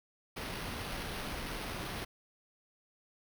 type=noise with sample-and-hold; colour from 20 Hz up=pink; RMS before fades=-40 dBFS; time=0.36-2.05 s; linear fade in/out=10 ms; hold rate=7350 Hz; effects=none